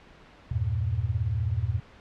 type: chord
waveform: sine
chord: E diminished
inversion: none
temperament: equal with one note detuned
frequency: 81.18 / 98 / 116.54 Hz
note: E2 / G2 / Bb2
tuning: -26 / 0 / 0 cents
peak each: -30 / -29 / -28 dBFS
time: 0.51-1.8 s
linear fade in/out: 5 ms
effects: pink hiss -52 dBFS RMS until 2 s + low-pass 3000 Hz 12 dB/octave